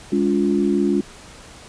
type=tone cluster; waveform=sine; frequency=205.4 / 284.5 / 350.6 Hz; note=G#3 / C#4 / F4; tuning=-19 / +45 / +7 cents; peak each=-20 dBFS; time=0.12-1.01 s; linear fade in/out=5 ms; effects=pink hiss -42 dBFS RMS until 1.68 s + resampled to 22050 Hz